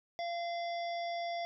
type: harmonic tone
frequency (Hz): 687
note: F5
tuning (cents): -29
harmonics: 1 / 3 / 5 / 7 / 8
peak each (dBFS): -35 / -45 / -49 / -52 / -53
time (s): 0.19-1.45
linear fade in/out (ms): 0
effects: none